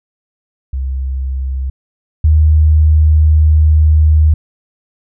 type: tone pair in turn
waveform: sine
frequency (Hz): 66.2 / 77.24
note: C2 / D#2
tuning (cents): +21 / -12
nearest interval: minor third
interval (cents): 267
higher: second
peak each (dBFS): -15 / -5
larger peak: second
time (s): 0.73-1.7 / 2.24-4.34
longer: second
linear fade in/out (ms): 5
effects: none